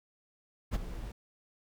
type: noise with ADSR envelope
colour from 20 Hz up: brown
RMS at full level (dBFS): -27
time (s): 0.71-1.12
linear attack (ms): 37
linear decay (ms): 23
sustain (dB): -13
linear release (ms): 6
effects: none

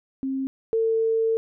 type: tone pair in turn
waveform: sine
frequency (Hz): 267.2 / 449.4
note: C4 / A4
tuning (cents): +36 / +37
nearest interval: major sixth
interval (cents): 901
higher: second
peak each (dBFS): -24 / -19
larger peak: second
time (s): 0.23-0.47 / 0.73-1.37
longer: second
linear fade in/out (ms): 0
effects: none

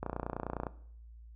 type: click train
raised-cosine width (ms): 1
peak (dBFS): -21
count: 20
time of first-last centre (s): 0.03-0.668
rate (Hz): 29.8
effects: noise-tail reverb RT60 0.6 s tail -17 dB re dry + added 57 Hz sine -49 dBFS peak until 1.35 s

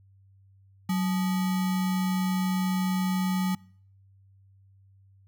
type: tone with sample-and-hold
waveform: sine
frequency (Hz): 185.7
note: F#3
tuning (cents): +7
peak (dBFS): -23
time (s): 0.89-3.55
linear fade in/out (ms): 5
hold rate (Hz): 1050
effects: noise-tail reverb RT60 0.6 s tail -26 dB re dry + added 97 Hz sine -55 dBFS peak until 5.27 s

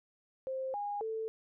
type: tone with pitch steps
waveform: sine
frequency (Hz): 526 / 819 / 443.3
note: C5 / G#5 / A4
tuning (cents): +9 / -24 / +13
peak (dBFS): -34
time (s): 0.47-1.28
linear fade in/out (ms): 0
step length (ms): 270
effects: none

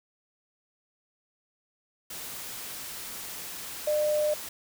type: tone in noise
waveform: sine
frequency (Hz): 602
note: D5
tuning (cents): +43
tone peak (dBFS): -23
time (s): 3.87-4.34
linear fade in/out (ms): 5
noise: white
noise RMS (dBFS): -39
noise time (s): 2.1-4.49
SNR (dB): +13
effects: none

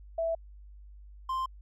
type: tone pair in turn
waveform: sine / triangle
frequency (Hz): 659.3 / 1046.2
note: E5 / C6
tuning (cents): 0 / -1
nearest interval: minor sixth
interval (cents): 799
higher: second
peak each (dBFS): -27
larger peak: neither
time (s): 0.18-0.35 / 1.29-1.46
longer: neither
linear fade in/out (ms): 5
effects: added 50 Hz sine -47 dBFS peak until 1.61 s

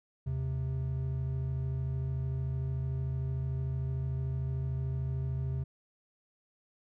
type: tone pair together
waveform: triangle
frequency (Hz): 78.5 / 131.88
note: D#2 / C3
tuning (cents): +16 / +14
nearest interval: major sixth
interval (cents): 898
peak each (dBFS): -34 / -30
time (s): 0.26-5.64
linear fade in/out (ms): 10
effects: none

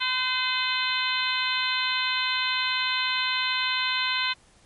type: harmonic tone with a mistuned harmonic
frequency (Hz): 510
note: C5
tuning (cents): -44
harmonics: 2 / 3 / 4 / 5 / 6 / 7 / 8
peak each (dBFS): -31 / -31 / -31 / -31 / -31 / -31 / -31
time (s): 0-4.34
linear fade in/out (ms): 20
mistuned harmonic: 4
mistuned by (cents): +16
effects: pink hiss -58 dBFS RMS until 4.65 s + MP3 48 kbps

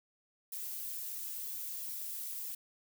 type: noise with flanger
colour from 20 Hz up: violet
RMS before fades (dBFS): -41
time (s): 0.52-2.55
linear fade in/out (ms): 5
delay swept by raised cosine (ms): 1.3 to 3.7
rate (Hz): 3.1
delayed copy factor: -0.7
effects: none

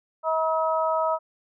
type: harmonic tone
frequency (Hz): 320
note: D#4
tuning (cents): +49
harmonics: 2 / 3 / 4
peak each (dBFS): -24 / -26 / -27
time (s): 0.23-1.19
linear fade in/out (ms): 50
effects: none

